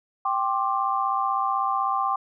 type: chord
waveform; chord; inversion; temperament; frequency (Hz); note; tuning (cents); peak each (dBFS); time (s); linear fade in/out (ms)
sine; G suspended fourth; none; equal with one note detuned; 784 / 1058.7 / 1174.7; G5 / C6 / D6; 0 / +20 / 0; -26; 0.25-2.16; 5
effects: none